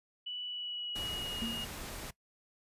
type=tone with pitch glide; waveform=sine; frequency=2960 to 2864 Hz; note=F#7 to F7; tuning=0 to +43 cents; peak=-37 dBFS; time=0.26-1.65 s; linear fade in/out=10 ms; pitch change=-57 cents; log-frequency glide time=0.45-1.49 s
type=noise; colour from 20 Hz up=pink; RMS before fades=-43 dBFS; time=0.95-2.11 s; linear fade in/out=10 ms
type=tone with exponential decay; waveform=sine; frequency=229.6 Hz; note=A#3; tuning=26 cents flat; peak=-32 dBFS; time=1.42-1.88 s; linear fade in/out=0 ms; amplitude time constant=100 ms
effects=noise-tail reverb RT60 0.1 s tail -20 dB re dry + resampled to 32000 Hz